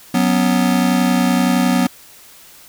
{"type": "chord", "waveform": "square", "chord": "F# suspended fourth", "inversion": "none", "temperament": "just", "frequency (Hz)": [185, 246.7, 277.5], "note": ["F#3", "B3", "C#4"], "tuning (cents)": [0, -2, 2], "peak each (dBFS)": [-18, -16, -22], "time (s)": [0.14, 1.87], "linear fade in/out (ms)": 5, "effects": ["white hiss -43 dBFS RMS until 2.68 s"]}